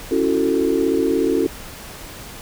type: chord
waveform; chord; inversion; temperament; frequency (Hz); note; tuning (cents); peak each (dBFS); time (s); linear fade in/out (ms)
sine; F# minor seventh; second; just; 277.5 / 333 / 370 / 444; C#4 / E4 / F#4 / A4; +2 / +18 / 0 / +16; -21; 0.11-1.47; 5
effects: pink hiss -36 dBFS RMS until 2.41 s